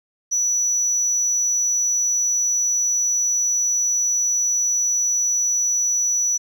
sine tone, 5910 Hz, F#8, 3 cents flat, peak -15 dBFS, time 0.31-6.38 s, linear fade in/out 20 ms, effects tanh soft clip ceiling -16 dBFS + 9-bit

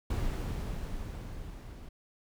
brown noise with level ramp, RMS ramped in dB -31 to -46 dBFS, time 0.1-1.89 s, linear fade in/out 5 ms, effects none

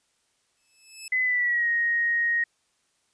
10% pulse tone with exponential growth, 2609 Hz, E7, 18 cents flat, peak -25 dBFS, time 0.57-1.08 s, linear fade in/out 2 ms, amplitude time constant 110 ms
sine tone with pitch glide, 2020 to 1873.9 Hz, B6 to A#6, +39 to +9 cents, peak -21 dBFS, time 1.12-2.44 s, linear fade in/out 5 ms, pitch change -130 cents, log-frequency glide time 1.22-1.69 s
effects white hiss -70 dBFS RMS until 3.13 s + resampled to 22050 Hz

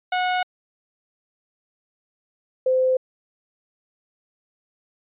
sawtooth / sine tone pair in turn, 731 / 515.9 Hz, F#5 / C5, -21 / -24 cents, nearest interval tritone, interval 603 cents, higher first, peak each -16 dBFS, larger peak neither, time 0.12-0.43 / 2.66-2.97 s, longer neither, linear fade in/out 5 ms, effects resampled to 8000 Hz

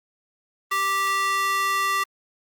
square tone with high-pass filter, 391 Hz, G4, 4 cents flat, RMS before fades -23 dBFS, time 0.71-2.04 s, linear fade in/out 10 ms, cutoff 1400 Hz, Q 3.7, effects Opus 32 kbps

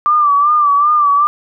sine tone with vibrato, 1174.7 Hz, D6, in tune, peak -8 dBFS, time 0.06-1.27 s, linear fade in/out 0 ms, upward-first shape sine, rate 2.6 Hz, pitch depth 63 cents each way, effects none

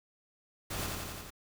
pink noise with echo, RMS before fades -37 dBFS, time 0.7-0.87 s, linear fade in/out 10 ms, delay 87 ms, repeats 5, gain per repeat -2 dB, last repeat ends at 1.305 s, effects none

